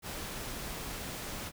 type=noise; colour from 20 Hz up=pink; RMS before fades=-40 dBFS; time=0.02-1.52 s; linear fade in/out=50 ms; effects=none